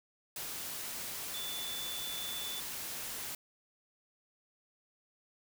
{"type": "tone in noise", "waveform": "sine", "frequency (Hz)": 3487, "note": "A7", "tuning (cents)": -16, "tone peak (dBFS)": -40, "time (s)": [1.34, 2.6], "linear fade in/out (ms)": 2, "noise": "white", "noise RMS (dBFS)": -41, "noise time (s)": [0.36, 3.35], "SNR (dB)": -2, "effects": []}